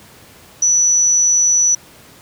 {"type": "tone", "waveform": "sine", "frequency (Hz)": 5930, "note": "F#8", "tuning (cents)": 3, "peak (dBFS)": -10, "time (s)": [0.62, 1.75], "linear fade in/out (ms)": 5, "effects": ["pink hiss -43 dBFS RMS until 2.21 s", "high-pass 80 Hz 12 dB/octave"]}